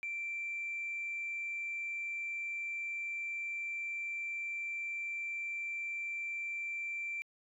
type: tone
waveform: sine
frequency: 2349 Hz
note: D7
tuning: in tune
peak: -35 dBFS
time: 0.03-7.22 s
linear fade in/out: 0 ms
effects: tanh soft clip ceiling -32 dBFS